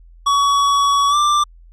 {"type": "tone with pitch glide", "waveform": "square", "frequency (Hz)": [1128, 1181.3], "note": ["C#6", "D6"], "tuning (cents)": [30, 10], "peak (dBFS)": -13, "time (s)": [0.26, 1.44], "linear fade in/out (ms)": 10, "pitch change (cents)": 80, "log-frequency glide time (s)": [1.09, 1.16], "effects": ["added 42 Hz sine -41 dBFS peak until 1.72 s", "low-pass 7000 Hz 12 dB/octave"]}